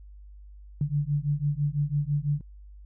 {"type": "beating tone pair", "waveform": "sine", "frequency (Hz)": [142.7, 148.7], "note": ["D3", "D3"], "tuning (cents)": [-49, 22], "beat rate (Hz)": 6, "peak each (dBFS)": -27, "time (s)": [0.81, 2.41], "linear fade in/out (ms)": 2, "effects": ["added 50 Hz sine -44 dBFS peak until 2.85 s"]}